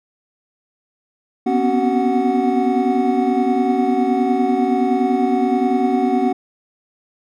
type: tone cluster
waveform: triangle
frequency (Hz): 243.5 / 253.3 / 274.7 / 376.9 / 737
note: B3 / B3 / C#4 / F#4 / F#5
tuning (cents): -24 / +44 / -16 / +32 / -7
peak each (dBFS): -19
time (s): 1.46-6.33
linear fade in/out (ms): 10
effects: none